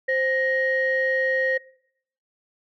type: tone pair together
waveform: sine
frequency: 523.3 / 1874.5 Hz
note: C5 / A#6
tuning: 0 / +9 cents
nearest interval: octave + minor seventh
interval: 2209 cents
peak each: -22 dBFS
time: 0.08-1.58 s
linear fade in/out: 10 ms
effects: noise-tail reverb RT60 0.7 s tail -23 dB re dry + tanh soft clip ceiling -13 dBFS